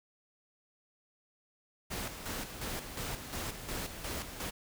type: noise with tremolo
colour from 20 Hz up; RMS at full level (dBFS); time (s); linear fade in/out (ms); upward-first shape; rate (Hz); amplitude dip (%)
pink; -38; 1.9-4.51; 20; square; 2.8; 55
effects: none